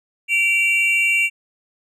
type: tone pair together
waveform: triangle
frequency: 2323 / 2755 Hz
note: D7 / F7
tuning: -20 / -24 cents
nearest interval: minor third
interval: 296 cents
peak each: -16 dBFS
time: 0.28-1.3 s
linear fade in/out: 50 ms
effects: resampled to 32000 Hz